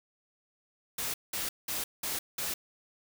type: noise bursts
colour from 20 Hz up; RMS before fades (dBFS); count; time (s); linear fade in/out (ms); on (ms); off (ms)
white; -34; 5; 0.98-2.54; 5; 160; 190
effects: none